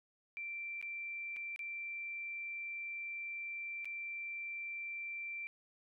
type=tone with dropouts; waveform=sine; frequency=2350 Hz; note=D7; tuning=1 cent sharp; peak=-40 dBFS; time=0.37-5.47 s; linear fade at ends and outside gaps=0 ms; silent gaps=0.814-0.826 / 1.363-1.367 / 1.561-1.592 / 3.846-3.855 s; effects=none